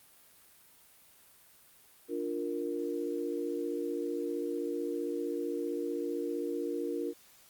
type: chord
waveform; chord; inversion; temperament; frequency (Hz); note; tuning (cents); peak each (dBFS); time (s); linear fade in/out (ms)
sine; Bb major; first; equal; 293.7 / 349.2 / 466.2; D4 / F4 / Bb4; 0 / 0 / 0; -37 / -36 / -36; 2.08-7.14; 50
effects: white hiss -60 dBFS RMS until 7.49 s + Opus 32 kbps